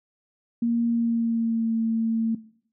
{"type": "tone with pitch glide", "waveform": "sine", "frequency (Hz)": [233.9, 225.7], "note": ["A#3", "A3"], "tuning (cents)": [6, 44], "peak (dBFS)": -20, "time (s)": [0.62, 2.35], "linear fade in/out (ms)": 5, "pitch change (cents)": -62, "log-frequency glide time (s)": [0.86, 1.76], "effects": ["noise-tail reverb RT60 0.6 s tail -19 dB re dry"]}